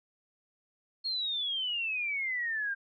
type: exponential sweep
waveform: sine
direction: down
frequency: 4318 to 1576 Hz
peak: -30 dBFS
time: 1.04-2.75 s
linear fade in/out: 20 ms
effects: none